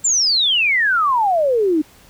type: exponential sweep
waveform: sine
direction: down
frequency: 7520 to 293.7 Hz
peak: -13 dBFS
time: 0.04-1.82 s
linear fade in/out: 10 ms
effects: pink hiss -48 dBFS RMS until 2.09 s